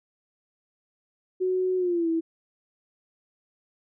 sine tone with pitch glide, 370 to 327.7 Hz, F#4 to E4, 0 to -10 cents, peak -22 dBFS, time 1.4-2.21 s, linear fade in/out 20 ms, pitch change -210 cents, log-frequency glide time 1.77-2.09 s, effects none

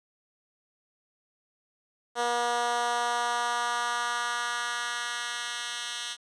10% pulse tone with high-pass filter sweep, 239.5 Hz, A#3, 47 cents sharp, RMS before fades -30 dBFS, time 2.15-6.17 s, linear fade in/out 50 ms, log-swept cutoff 540 to 2700 Hz, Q 1.4, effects resampled to 22050 Hz + 9-bit

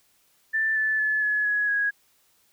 sine tone with pitch steps, 1770 / 1746.6 / 1723.6 / 1700.8 / 1678.4 / 1656.2 Hz, A6 / A6 / A6 / G#6 / G#6 / G#6, +10 / -13 / -36 / +41 / +18 / -5 cents, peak -21 dBFS, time 0.53-1.91 s, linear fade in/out 20 ms, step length 230 ms, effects white hiss -64 dBFS RMS until 2.52 s

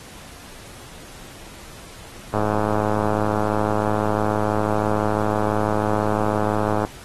click train, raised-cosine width 1 ms, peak -8 dBFS, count 479, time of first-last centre 2.34-6.849 s, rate 106 Hz, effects pink hiss -42 dBFS RMS until 7.04 s + AAC 32 kbps

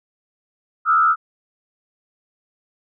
sine tone with frequency modulation, 1316 Hz, E6, 3 cents flat, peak -12 dBFS, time 0.85-1.16 s, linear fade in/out 50 ms, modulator 77.2 Hz, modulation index 0.98, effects none

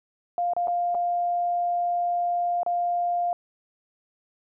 sine tone with dropouts, 701 Hz, F5, 6 cents sharp, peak -22 dBFS, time 0.38-3.33 s, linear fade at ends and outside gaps 1 ms, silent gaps 0.535-0.565 / 0.673-0.681 / 0.946-0.95 / 2.632-2.663 s, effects none

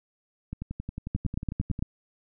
two click trains, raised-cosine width 5 ms, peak -15 / -21 dBFS, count 7 / 15, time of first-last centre 1.15-1.825 / 0.53-1.791 s, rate 8.89 / 11.1 Hz, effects none

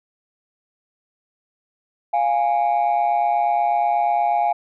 sine tone pair together, 698.5 / 826.8 Hz, F5 / G#5, 0 / -8 cents, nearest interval minor third, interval 292 cents, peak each -17 dBFS, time 2.13-4.53 s, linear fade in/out 10 ms, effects tanh soft clip ceiling -13 dBFS

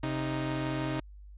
sawtooth tone pair together, 132.44 / 311.1 Hz, C3 / D#4, +21 / 0 cents, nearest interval octave + minor third, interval 1479 cents, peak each -29 / -29 dBFS, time 0.03-1 s, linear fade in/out 5 ms, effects added 50 Hz sine -46 dBFS peak until 1.37 s + resampled to 8000 Hz

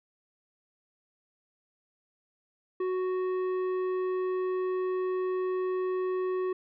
sine tone with tanh clipping, 370 Hz, F#4, in tune, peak -29 dBFS, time 2.8-6.53 s, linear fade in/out 5 ms, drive 10 dB, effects none

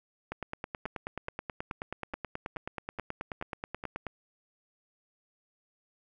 two click trains, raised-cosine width 0.5 ms, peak -24 / -20 dBFS, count 8 / 36, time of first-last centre 0.86-3.839 / 0.32-4.067 s, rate 2.35 / 9.34 Hz, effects none

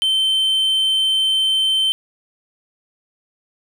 triangle tone, 3097 Hz, G7, 22 cents flat, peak -13 dBFS, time 0.02-1.92 s, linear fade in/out 0 ms, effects none

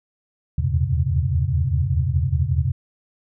sine tone cluster, 77.8 / 82.8 / 94.2 / 125.1 / 137 Hz, D#2 / E2 / F#2 / B2 / C#3, 0 / +8 / +32 / +23 / -20 cents, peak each -24 dBFS, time 0.58-2.72 s, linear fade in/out 5 ms, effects none

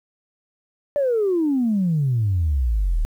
sine exponential sweep, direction down, 592 to 36.18 Hz, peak -16 dBFS, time 0.96-3.05 s, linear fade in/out 0 ms, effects tanh soft clip ceiling -13 dBFS + 9-bit

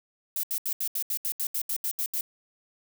violet noise bursts, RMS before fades -29 dBFS, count 13, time 0.36-2.209 s, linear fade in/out 2 ms, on 73 ms, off 75 ms, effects none

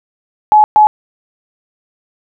sine tone bursts at uneven times, 850 Hz, G#5, 40 cents sharp, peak -3 dBFS, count 2, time 0.52-0.64 / 0.76-0.87 s, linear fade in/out 0 ms, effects none

